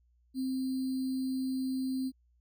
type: tone with sample-and-hold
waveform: sine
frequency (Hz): 261.6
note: C4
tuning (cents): 0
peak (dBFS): -30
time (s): 0.34-2.12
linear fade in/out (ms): 50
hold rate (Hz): 4410
effects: added 60 Hz sine -65 dBFS peak until 2.4 s